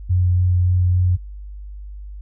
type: tone with vibrato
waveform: sine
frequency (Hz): 90.2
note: F#2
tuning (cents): -44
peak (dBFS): -13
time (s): 0.09-1.17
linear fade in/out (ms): 20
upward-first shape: sine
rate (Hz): 3.5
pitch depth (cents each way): 11
effects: added 50 Hz sine -31 dBFS peak until 2.21 s